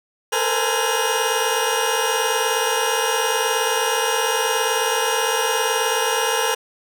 20% pulse tone cluster, 445 / 464.1 / 513 / 833 / 2863 Hz, A4 / A#4 / C5 / G#5 / F7, +20 / -8 / -34 / +5 / +42 cents, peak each -20 dBFS, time 0.32-6.55 s, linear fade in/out 10 ms, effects none

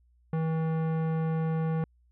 sine tone with tanh clipping, 160.8 Hz, E3, 43 cents flat, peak -28 dBFS, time 0.33-1.84 s, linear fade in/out 2 ms, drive 17 dB, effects added 60 Hz sine -61 dBFS peak until 2.11 s

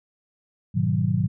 sine chord, G# minor seventh, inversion none, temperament equal, 103.83 / 123.47 / 155.56 / 185 Hz, G#2 / B2 / D#3 / F#3, 0 / 0 / 0 / 0 cents, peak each -25 dBFS, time 0.74-1.28 s, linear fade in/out 20 ms, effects none

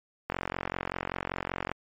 click train, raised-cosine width 0.5 ms, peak -15 dBFS, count 65, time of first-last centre 0.3-1.716 s, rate 45.2 Hz, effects MP3 48 kbps

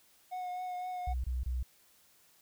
triangle tone with vibrato, 728 Hz, F#5, 28 cents flat, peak -34 dBFS, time 0.31-1.14 s, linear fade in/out 20 ms, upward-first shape triangle, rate 3.9 Hz, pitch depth 23 cents each way
sine tone bursts, 62.5 Hz, B1, 21 cents sharp, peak -31 dBFS, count 3, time 1.07-1.63 s, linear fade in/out 5 ms, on 170 ms, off 25 ms
effects white hiss -65 dBFS RMS until 2.41 s

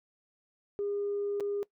sine tone with dropouts, 406.2 Hz, G#4, 38 cents flat, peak -29 dBFS, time 0.79-1.63 s, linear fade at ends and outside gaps 0 ms, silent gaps 1.4-1.406 s, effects noise-tail reverb RT60 0.1 s tail -21 dB re dry + tanh soft clip ceiling -25 dBFS

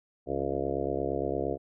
harmonic tone, 68.7 Hz, C#2, 15 cents flat, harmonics 1 / 2 / 4 / 5 / 6 / 7 / 8 / 9 / 10, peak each -40 / -40 / -37 / -35 / -34 / -35 / -39 / -37 / -38 dBFS, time 0.26-1.58 s, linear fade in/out 50 ms, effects none

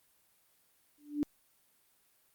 sine tone with exponential growth, 293.7 Hz, D4, in tune, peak -25 dBFS, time 0.98-1.23 s, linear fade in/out 0 ms, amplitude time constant 53 ms, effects white hiss -70 dBFS RMS until 2.34 s + Opus 32 kbps

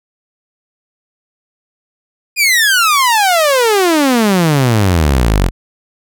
sawtooth exponential sweep, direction down, 2489 to 41.53 Hz, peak -5 dBFS, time 2.36-5.51 s, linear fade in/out 50 ms, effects none

